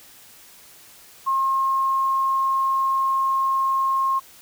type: tone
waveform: sine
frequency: 1072 Hz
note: C6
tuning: 42 cents sharp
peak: -18 dBFS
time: 1.26-4.2 s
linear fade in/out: 20 ms
effects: white hiss -48 dBFS RMS until 4.41 s